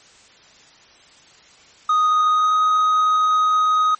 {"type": "tone with pitch glide", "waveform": "triangle", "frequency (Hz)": [1244.5, 1254.6], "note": ["D#6", "D#6"], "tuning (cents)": [0, 14], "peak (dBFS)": -12, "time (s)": [1.89, 3.95], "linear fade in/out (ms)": 5, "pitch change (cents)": 14, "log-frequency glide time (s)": [2.3, 2.54], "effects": ["white hiss -49 dBFS RMS until 3.99 s", "MP3 32 kbps"]}